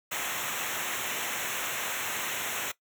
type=noise with comb filter; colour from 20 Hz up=pink; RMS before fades=-33 dBFS; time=0.11-2.72 s; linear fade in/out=10 ms; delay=0.21 ms; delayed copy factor=-0.9; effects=noise-tail reverb RT60 0.1 s tail -18 dB re dry + high-pass 100 Hz 12 dB/octave